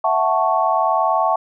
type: chord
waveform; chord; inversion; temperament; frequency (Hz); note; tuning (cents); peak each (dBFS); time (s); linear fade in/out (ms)
sine; F# minor seventh; third; equal; 659.3 / 740 / 880 / 1108.7; E5 / F#5 / A5 / C#6; 0 / 0 / 0 / 0; -20; 0.04-1.36; 5
effects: none